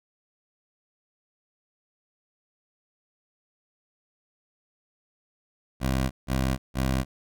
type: tone bursts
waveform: 15% pulse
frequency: 65.5 Hz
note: C2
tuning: 2 cents sharp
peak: -17 dBFS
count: 3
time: 5.8-7.05 s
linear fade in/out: 50 ms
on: 310 ms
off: 160 ms
effects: none